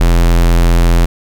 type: tone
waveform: square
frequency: 42.63 Hz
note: F1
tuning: 41 cents flat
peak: -7 dBFS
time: 0-1.06 s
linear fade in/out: 10 ms
effects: none